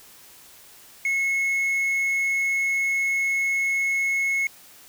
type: tone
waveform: triangle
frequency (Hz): 2182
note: C#7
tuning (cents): -28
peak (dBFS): -19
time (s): 1.05-4.47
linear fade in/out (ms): 2
effects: white hiss -49 dBFS RMS until 4.88 s